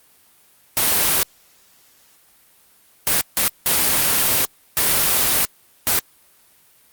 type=noise bursts at uneven times; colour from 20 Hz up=white; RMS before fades=-17 dBFS; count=6; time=0.77-1.23 / 3.07-3.21 / 3.37-3.48 / 3.66-4.45 / 4.77-5.45 / 5.87-5.99 s; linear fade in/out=0 ms; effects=white hiss -54 dBFS RMS until 6.92 s + Opus 32 kbps